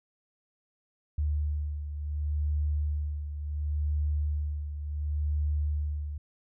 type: beating tone pair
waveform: sine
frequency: 74.3 / 75 Hz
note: D2 / D2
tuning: +21 / +37 cents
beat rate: 0.7 Hz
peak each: -28 / -35 dBFS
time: 1.18-6.18 s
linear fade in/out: 5 ms
effects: none